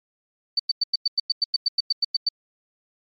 sine tone bursts, 4562 Hz, C#8, 49 cents sharp, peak -17 dBFS, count 15, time 0.57-2.289 s, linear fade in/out 5 ms, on 25 ms, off 96 ms, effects MP3 48 kbps

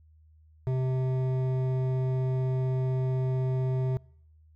sine tone with hard clipping, 129.7 Hz, C3, 15 cents flat, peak -27 dBFS, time 0.67-3.97 s, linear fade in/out 0 ms, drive 11 dB, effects noise-tail reverb RT60 0.8 s tail -26 dB re dry + added 78 Hz sine -55 dBFS peak until 4.55 s

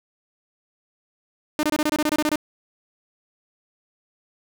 sawtooth tone bursts, 302.7 Hz, D#4, 48 cents flat, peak -15 dBFS, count 12, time 1.59-2.357 s, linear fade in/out 0 ms, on 41 ms, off 25 ms, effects none

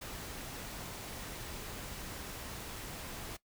pink noise, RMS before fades -44 dBFS, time 0.01-3.37 s, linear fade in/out 10 ms, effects noise-tail reverb RT60 0.1 s tail -18 dB re dry

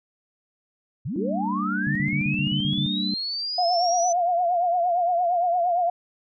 sine linear sweep, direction up, 96 to 6070 Hz, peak -26 dBFS, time 1.05-4.13 s, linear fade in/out 10 ms
sine chord, G minor, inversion none, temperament equal with one note detuned, 196 / 228 / 293.7 Hz, G3 / Bb3 / D4, 0 / -38 / 0 cents, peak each -27 / -31 / -31 dBFS, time 1.16-3.14 s, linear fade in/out 2 ms
sine tone bursts, 145.1 Hz, D3, 21 cents flat, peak -24 dBFS, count 8, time 1.87-2.863 s, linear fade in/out 0 ms, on 83 ms, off 47 ms
sine tone with vibrato, 703 Hz, F5, 11 cents sharp, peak -19 dBFS, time 3.58-5.9 s, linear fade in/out 5 ms, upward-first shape triangle, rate 8.7 Hz, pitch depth 83 cents each way
effects none

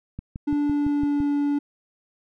click train, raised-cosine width 5 ms, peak -20 dBFS, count 7, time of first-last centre 0.19-1.204 s, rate 5.92 Hz
triangle tone with pitch glide, 291.6 to 287.8 Hz, D4 to D4, -12 to -35 cents, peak -18 dBFS, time 0.47-1.59 s, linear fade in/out 10 ms, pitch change -23 cents, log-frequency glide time 0.57-1.29 s
effects none

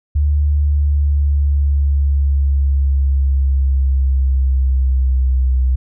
sine tone with pitch glide, 73.2 to 64.09 Hz, D2 to C2, -5 to -35 cents, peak -11 dBFS, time 0.15-5.76 s, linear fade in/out 10 ms, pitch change -230 cents, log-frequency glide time 0.46-5.49 s, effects none

